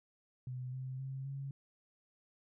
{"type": "tone with pitch steps", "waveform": "sine", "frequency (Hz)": [126.7, 130.19, 133.77, 137.45], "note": ["B2", "C3", "C3", "C#3"], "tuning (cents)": [45, -8, 39, -14], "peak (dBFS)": -39, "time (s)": [0.47, 1.51], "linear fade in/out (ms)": 2, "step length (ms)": 260, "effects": []}